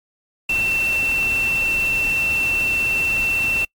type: tone in noise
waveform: sine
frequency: 2692 Hz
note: E7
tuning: 36 cents sharp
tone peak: -17 dBFS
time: 0.49-3.65 s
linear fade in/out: 5 ms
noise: pink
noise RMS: -31 dBFS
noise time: 0.49-3.65 s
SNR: +11 dB
effects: noise-tail reverb RT60 0.1 s tail -26 dB re dry + MP3 96 kbps